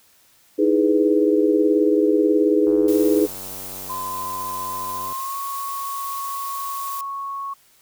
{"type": "chord", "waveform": "sine", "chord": "E major seventh", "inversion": "third", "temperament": "equal", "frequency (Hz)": [311.1, 329.6, 415.3, 493.9], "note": ["D#4", "E4", "G#4", "B4"], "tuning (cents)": [0, 0, 0, 0], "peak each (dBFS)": [-18, -24, -18, -22], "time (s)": [0.58, 3.27], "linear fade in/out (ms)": 20}
{"type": "click train", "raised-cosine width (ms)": 1, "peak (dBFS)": -26, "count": 233, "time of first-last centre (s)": [2.67, 5.125], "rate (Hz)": 94.5}
{"type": "noise", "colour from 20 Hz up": "blue", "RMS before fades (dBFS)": -34, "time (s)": [2.88, 7.01], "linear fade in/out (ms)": 2}
{"type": "tone with pitch glide", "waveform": "sine", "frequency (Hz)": [1025, 1104.9], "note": ["C6", "C#6"], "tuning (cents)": [-36, -6], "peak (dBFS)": -26, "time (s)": [3.89, 7.54], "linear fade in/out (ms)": 10, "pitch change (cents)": 130, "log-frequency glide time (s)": [4.98, 5.37]}
{"effects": ["white hiss -56 dBFS RMS until 7.81 s"]}